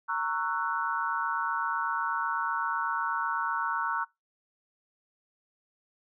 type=chord; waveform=sine; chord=F# dominant seventh; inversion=first; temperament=just; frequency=925 / 1110 / 1332 / 1480 Hz; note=A#5 / C#6 / E6 / F#6; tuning=-14 / +2 / +18 / 0 cents; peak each=-33 dBFS; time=0.08-4.05 s; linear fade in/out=20 ms; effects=noise-tail reverb RT60 0.2 s tail -24 dB re dry